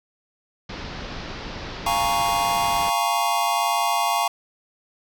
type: low-pass noise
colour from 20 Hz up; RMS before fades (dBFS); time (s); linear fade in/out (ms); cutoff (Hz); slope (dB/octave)
pink; -34; 0.69-2.9; 5; 5400; 48
type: chord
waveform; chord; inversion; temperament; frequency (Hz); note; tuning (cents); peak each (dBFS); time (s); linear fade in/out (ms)
square; Bb minor seventh; second; equal; 698.5 / 830.6 / 932.3 / 1108.7; F5 / Ab5 / Bb5 / Db6; 0 / 0 / 0 / 0; -26; 1.86-4.28; 5
effects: none